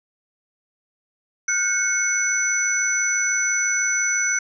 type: tone cluster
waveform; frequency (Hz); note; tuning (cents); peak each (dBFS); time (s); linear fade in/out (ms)
sine; 1436 / 1542 / 2184 / 5980; F6 / G6 / C#7 / F#8; +48 / -29 / -26 / +17; -26 / -27 / -26 / -21; 1.48-4.39; 5
effects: none